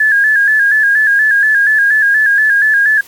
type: tone with vibrato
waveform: sine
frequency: 1680 Hz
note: G#6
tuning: 19 cents sharp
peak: -7 dBFS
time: 0-3.01 s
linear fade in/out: 5 ms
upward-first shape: square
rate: 4.2 Hz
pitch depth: 54 cents each way
effects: white hiss -40 dBFS RMS until 3.07 s + AAC 64 kbps